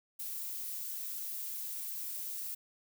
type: noise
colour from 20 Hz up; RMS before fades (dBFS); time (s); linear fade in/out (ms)
violet; -40; 0.19-2.55; 10
effects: none